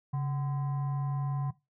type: tone with frequency modulation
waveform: sine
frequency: 138.59 Hz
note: C#3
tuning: in tune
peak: -27 dBFS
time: 0.13-1.51 s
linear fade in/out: 10 ms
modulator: 887 Hz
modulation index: 0.29
effects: noise-tail reverb RT60 0.2 s tail -17 dB re dry + tanh soft clip ceiling -23 dBFS